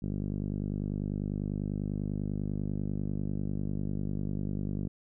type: tone with low-pass filter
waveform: 5% pulse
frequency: 50.1 Hz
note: G1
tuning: 38 cents sharp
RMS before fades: -33 dBFS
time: 0.02-4.88 s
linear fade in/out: 10 ms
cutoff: 200 Hz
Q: 1.4
effects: none